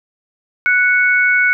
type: tone pair together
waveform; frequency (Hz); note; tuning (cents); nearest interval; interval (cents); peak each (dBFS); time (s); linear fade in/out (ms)
sine; 1480 / 2217; F#6 / C#7; 0 / 0; perfect fifth; 700; -12 / -14; 0.66-1.53; 0
effects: none